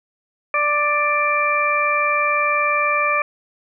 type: harmonic tone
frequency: 589 Hz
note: D5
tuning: 5 cents sharp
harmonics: 1 / 2 / 3 / 4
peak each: -24 / -19 / -26 / -20 dBFS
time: 0.54-3.22 s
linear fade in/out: 2 ms
effects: none